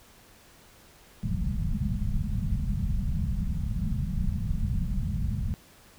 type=low-pass noise; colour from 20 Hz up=pink; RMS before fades=-28 dBFS; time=1.23-5.54 s; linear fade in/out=0 ms; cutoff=220 Hz; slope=96 dB/octave; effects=pink hiss -55 dBFS RMS until 5.98 s